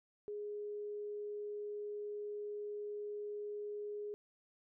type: tone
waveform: sine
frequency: 415.3 Hz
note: G#4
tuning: in tune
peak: -40 dBFS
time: 0.28-4.14 s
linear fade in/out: 0 ms
effects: none